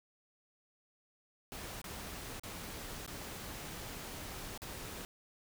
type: noise with dropouts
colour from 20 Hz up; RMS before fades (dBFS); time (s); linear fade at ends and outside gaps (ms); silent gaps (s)
pink; -45; 1.52-5.05; 0; 1.816-1.842 / 2.396-2.435 / 3.063-3.077 / 4.576-4.619
effects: none